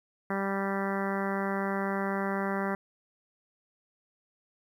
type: harmonic tone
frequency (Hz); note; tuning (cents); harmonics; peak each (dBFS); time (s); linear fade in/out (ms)
196; G3; 0; 1 / 2 / 3 / 4 / 5 / 6 / 7 / 8 / 9 / 10; -32 / -35 / -37 / -38 / -39 / -40 / -40 / -41 / -42 / -42; 0.3-2.75; 2
effects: 10-bit